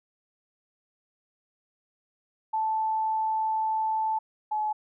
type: tone pair in turn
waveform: sine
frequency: 877 / 854.5 Hz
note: A5 / G#5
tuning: -6 / +49 cents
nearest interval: unison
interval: 45 cents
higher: first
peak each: -24 / -25 dBFS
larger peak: first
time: 2.53-4.19 / 4.51-4.73 s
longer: first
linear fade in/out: 10 ms
effects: none